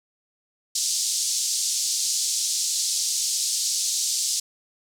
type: band-pass noise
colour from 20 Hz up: white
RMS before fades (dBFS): -25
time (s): 0.75-4.4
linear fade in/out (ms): 5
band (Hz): 4400 to 8000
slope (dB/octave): 24
effects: none